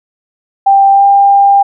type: tone with pitch glide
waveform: sine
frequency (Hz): 788 to 797.6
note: G5 to G5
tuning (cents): +9 to +30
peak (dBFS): -3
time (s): 0.66-1.63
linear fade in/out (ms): 10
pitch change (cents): +21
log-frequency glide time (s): 0.92-1.04
effects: none